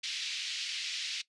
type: band-pass noise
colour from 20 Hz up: white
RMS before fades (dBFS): -37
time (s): 0.03-1.22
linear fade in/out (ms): 10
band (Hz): 2300 to 4900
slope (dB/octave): 24
effects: noise-tail reverb RT60 0.1 s tail -18 dB re dry + resampled to 24000 Hz